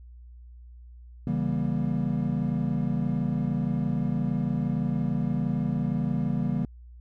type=chord; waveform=triangle; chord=C# diminished seventh; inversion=none; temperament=equal with one note detuned; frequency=138.59 / 164.81 / 196 / 237.7 Hz; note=C#3 / E3 / G3 / Bb3; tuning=0 / 0 / 0 / +34 cents; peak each=-28 dBFS; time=1.27-6.65 s; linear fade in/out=2 ms; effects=added 60 Hz sine -44 dBFS peak until 7 s